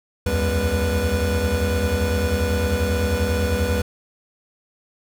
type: tone cluster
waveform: square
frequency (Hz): 67.9 / 80.4 / 90.5 / 198 / 489.8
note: C#2 / E2 / F#2 / G3 / B4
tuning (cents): -35 / -43 / -38 / +18 / -14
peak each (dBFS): -31 / -23 / -27 / -29 / -25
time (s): 0.26-3.82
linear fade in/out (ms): 5
effects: none